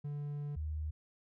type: tone pair in turn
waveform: triangle / sine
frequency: 145.6 / 76.88 Hz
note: D3 / D#2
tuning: -15 / -20 cents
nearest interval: major seventh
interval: 1105 cents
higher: first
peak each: -35 / -35 dBFS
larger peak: neither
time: 0.04-0.56 / 0.56-0.91 s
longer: first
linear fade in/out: 10 ms
effects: none